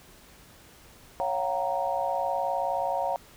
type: chord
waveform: sine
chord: Gb major seventh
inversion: second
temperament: equal with one note detuned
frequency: 554.4 / 698.5 / 757.7 / 932.3 Hz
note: Db5 / F5 / Gb5 / Bb5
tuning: 0 / 0 / +41 / 0 cents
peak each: -31 dBFS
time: 1.2-3.16 s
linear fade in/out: 0 ms
effects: pink hiss -53 dBFS RMS until 3.36 s